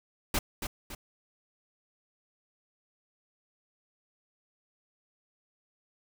pink noise with echo, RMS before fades -27 dBFS, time 0.34-0.39 s, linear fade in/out 5 ms, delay 280 ms, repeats 2, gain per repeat -7 dB, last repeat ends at 0.95 s, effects none

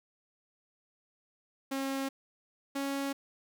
sawtooth tone pair in turn, 270.8 / 276.6 Hz, C#4 / C#4, -40 / -4 cents, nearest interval unison, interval 36 cents, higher second, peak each -28 dBFS, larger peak neither, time 1.71-2.09 / 2.75-3.13 s, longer neither, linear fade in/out 10 ms, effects none

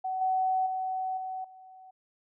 sine tone with level steps, 752 Hz, F#5, 28 cents sharp, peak -29 / -24 / -29 / -33 / -48 dBFS, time 0.04-1.91 s, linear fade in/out 10 ms, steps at 0.21 / 0.66 / 1.17 / 1.44 s, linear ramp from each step 5 ms, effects none

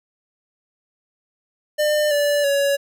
square tone with pitch steps, 601 / 581.2 / 562 Hz, D5 / D5 / C#5, +40 / -18 / +24 cents, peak -17 dBFS, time 1.78-2.77 s, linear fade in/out 20 ms, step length 330 ms, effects none

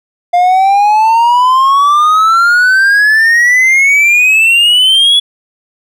triangle exponential sweep, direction up, 698.5 to 3411 Hz, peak -3 dBFS, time 0.33-5.2 s, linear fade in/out 10 ms, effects none

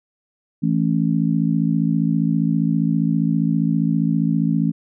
sine chord, A major, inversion second, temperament just, 165 / 220 / 275 Hz, E3 / A3 / C#4, +2 / 0 / -14 cents, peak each -19 / -20 / -22 dBFS, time 0.62-4.72 s, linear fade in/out 20 ms, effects none

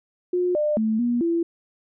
sine tone with pitch steps, 358.6 / 600 / 219.4 / 240.3 / 336.8 Hz, F4 / D5 / A3 / B3 / E4, +46 / +37 / -5 / -47 / +37 cents, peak -19 dBFS, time 0.33-1.43 s, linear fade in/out 5 ms, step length 220 ms, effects none

